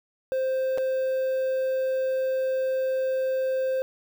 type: tone with dropouts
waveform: triangle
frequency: 523.3 Hz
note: C5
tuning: in tune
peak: -21 dBFS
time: 0.32-3.82 s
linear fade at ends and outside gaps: 0 ms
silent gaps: 0.776-0.782 s
effects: 8-bit